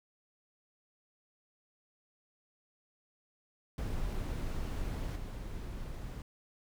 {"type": "noise with level steps", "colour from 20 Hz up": "brown", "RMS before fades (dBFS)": [-36, -41], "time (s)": [3.78, 6.22], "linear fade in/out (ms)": 2, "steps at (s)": 5.15, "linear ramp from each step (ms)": 20, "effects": []}